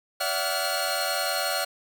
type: tone cluster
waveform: sawtooth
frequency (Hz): 573 / 665 / 751 / 1422 / 4277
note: D5 / E5 / F#5 / F6 / C8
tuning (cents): -43 / +15 / +26 / +31 / +37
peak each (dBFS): -28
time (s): 0.2-1.65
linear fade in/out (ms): 10
effects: none